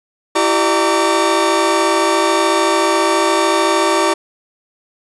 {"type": "tone cluster", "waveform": "40% pulse", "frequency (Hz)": [333.9, 387.8, 599, 918, 1145], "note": ["E4", "G4", "D5", "A#5", "D6"], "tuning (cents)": [22, -19, 34, -27, -44], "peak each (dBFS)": -18, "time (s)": [0.35, 4.14], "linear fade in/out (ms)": 10, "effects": ["resampled to 24000 Hz", "7-bit"]}